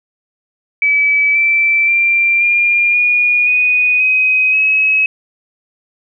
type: tone with pitch steps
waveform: sine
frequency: 2295 / 2331 / 2368 / 2405 / 2443 / 2481 / 2520 / 2560 Hz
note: D7 / D7 / D7 / D7 / D#7 / D#7 / D#7 / D#7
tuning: -40 / -14 / +14 / +41 / -32 / -6 / +21 / +49 cents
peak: -9 dBFS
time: 0.82-5.06 s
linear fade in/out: 2 ms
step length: 530 ms
effects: none